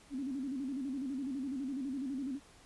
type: tone with vibrato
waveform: sine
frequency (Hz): 268.7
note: C4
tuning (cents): +46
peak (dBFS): -35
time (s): 0.1-2.4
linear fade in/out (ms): 50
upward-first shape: square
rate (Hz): 12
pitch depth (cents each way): 93
effects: pink hiss -60 dBFS RMS until 2.65 s + resampled to 24000 Hz

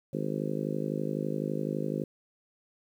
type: harmonic tone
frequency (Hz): 51.91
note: G#1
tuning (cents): 0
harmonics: 3 / 4 / 5 / 6 / 7 / 8 / 9 / 10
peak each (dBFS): -35 / -36 / -37 / -38 / -38 / -39 / -40 / -40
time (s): 0.13-2.04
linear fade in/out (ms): 5
effects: 10-bit

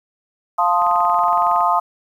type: chord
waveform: sine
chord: F dominant seventh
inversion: none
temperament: equal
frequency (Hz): 698.5 / 880 / 1046.5 / 1244.5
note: F5 / A5 / C6 / Eb6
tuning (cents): 0 / 0 / 0 / 0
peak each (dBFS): -19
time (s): 0.58-1.8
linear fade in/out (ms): 10
type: click train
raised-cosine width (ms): 0.5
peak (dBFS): -22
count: 18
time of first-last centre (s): 0.82-1.607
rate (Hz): 21.6
effects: 8-bit

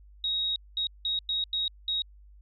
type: tone bursts at uneven times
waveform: sine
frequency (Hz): 3782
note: A#7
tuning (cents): +24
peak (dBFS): -26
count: 6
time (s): 0.24-0.56 / 0.77-0.87 / 1.05-1.19 / 1.29-1.44 / 1.53-1.68 / 1.88-2.02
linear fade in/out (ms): 2
effects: added 50 Hz sine -50 dBFS peak until 2.41 s

